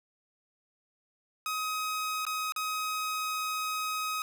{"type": "tone with dropouts", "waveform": "sawtooth", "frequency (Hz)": 1263, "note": "D#6", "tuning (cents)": 26, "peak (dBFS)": -27, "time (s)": [1.46, 4.22], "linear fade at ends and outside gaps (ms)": 1, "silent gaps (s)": [[2.252, 2.266], [2.522, 2.562]], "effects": []}